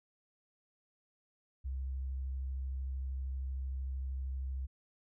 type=tone with vibrato; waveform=sine; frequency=66 Hz; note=C2; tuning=16 cents sharp; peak=-35 dBFS; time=1.64-4.67 s; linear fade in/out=20 ms; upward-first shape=sine; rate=13 Hz; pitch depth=16 cents each way; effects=none